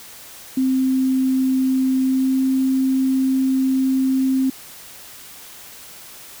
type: tone with pitch glide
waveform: sine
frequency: 261.6 to 263.7 Hz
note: C4 to C4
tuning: 0 to +14 cents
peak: -15 dBFS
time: 0.57-4.5 s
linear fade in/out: 5 ms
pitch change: +14 cents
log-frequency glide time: 2.03-2.37 s
effects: white hiss -40 dBFS RMS until 6.4 s